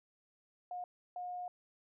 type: tone bursts at uneven times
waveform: sine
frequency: 718 Hz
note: F5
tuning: 48 cents sharp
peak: -39 dBFS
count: 2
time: 0.71-0.84 / 1.16-1.48 s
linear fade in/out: 2 ms
effects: none